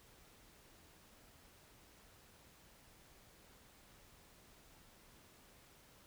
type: silence
effects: pink hiss -64 dBFS RMS until 6.06 s